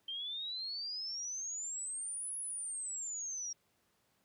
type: exponential two-way sweep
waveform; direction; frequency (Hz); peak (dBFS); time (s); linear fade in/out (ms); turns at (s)
sine; up then down; 3128 to 10548 to 5600; -38; 0.08-3.53; 5; 2.37
effects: pink hiss -75 dBFS RMS until 4.24 s + high-pass 100 Hz 12 dB/octave